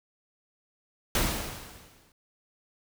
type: noise with exponential decay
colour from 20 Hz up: pink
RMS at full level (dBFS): -24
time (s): 1.15-2.12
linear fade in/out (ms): 2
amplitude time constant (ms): 210
effects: none